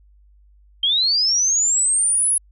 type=linear sweep; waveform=sine; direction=up; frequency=3136 to 10620 Hz; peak=-15 dBFS; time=0.83-2.38 s; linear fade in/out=5 ms; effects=added 50 Hz sine -49 dBFS peak until 2.51 s